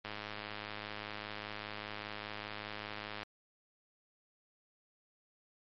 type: click train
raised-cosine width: 0.3 ms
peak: -25 dBFS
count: 335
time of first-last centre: 0.05-3.231 s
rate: 105 Hz
effects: MP3 32 kbps